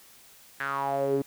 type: tone with band-pass filter sweep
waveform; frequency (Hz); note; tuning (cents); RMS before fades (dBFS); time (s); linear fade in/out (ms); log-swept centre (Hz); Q
sawtooth; 138.7; C#3; +1; -28; 0.6-1.22; 5; 1700 to 330; 5.9
effects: white hiss -54 dBFS RMS until 1.26 s

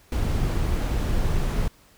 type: noise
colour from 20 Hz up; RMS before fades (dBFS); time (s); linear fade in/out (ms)
brown; -23; 0.12-1.68; 2
effects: pink hiss -56 dBFS RMS until 1.97 s

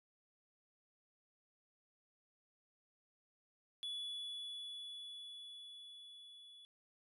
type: tone with level ramp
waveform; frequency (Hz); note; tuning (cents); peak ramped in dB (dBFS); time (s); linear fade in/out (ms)
triangle; 3419; G#7; +50; -39 to -55; 3.83-6.65; 0
effects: resampled to 32000 Hz

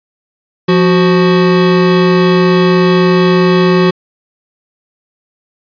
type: tone pair together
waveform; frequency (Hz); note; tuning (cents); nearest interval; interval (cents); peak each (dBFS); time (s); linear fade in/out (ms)
square; 175.1 / 370; F3 / F#4; +5 / 0; octave + minor second; 1295; -10; 0.68-3.91; 10
effects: resampled to 11025 Hz

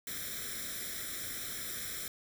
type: noise with comb filter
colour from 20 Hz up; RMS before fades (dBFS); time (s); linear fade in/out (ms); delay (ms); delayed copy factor
white; -40; 0.07-2.08; 2; 0.54; +0.9
effects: none

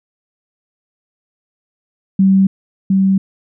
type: tone with echo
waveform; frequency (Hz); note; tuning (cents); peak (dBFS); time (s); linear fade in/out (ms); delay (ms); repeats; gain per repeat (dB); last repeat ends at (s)
sine; 192.6; G3; -30; -7; 2.19-2.47; 5; 710; 1; -2; 3.18
effects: none

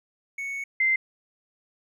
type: tone pair in turn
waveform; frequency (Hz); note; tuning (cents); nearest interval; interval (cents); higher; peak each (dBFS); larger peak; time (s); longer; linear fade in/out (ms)
triangle / sine; 2217 / 2080; C#7 / C7; 0 / -11; minor second; 111; first; -28 / -19; second; 0.38-0.64 / 0.8-0.96; first; 5
effects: none

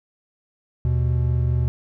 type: tone pair together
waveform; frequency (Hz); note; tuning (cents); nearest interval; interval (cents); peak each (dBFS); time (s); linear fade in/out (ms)
triangle; 77.78 / 122.58; D#2 / B2; 0 / -13; minor sixth; 787; -19 / -18; 0.85-1.68; 0
effects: none

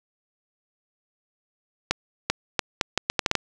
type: accelerating click train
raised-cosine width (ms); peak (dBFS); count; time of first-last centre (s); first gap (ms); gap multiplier
0.2; -3; 10; 1.91-3.353; 390; 0.75
effects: none

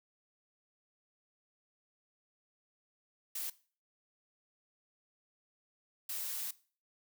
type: noise bursts at uneven times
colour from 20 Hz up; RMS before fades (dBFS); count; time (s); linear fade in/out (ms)
blue; -39; 2; 3.35-3.5 / 6.09-6.51; 5
effects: noise-tail reverb RT60 0.4 s tail -19 dB re dry

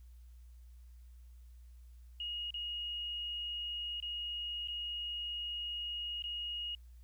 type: tone with dropouts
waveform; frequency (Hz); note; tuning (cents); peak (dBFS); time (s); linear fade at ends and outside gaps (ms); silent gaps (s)
sine; 2875; F7; +50; -37; 2.2-6.75; 2; 2.506-2.541 / 4.002-4.025 / 4.675-4.683 / 6.223-6.239
effects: added 60 Hz sine -52 dBFS peak until 7.03 s + white hiss -75 dBFS RMS until 7.03 s

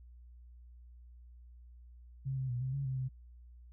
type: tone with pitch steps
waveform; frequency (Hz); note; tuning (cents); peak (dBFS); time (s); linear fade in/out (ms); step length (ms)
sine; 134 / 131.4 / 122.2 / 130.7 / 138.7 / 131.4 / 130; C3 / C3 / B2 / C3 / C#3 / C3 / C3; +42 / +8 / -18 / -1 / +1 / +8 / -11; -33; 2.25-3.09; 20; 120
effects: added 60 Hz sine -52 dBFS peak until 3.72 s

